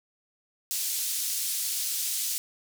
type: band-pass noise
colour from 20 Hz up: white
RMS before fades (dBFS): -30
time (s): 0.71-2.38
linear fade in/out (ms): 0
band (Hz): 4300 to 14000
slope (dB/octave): 12
effects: none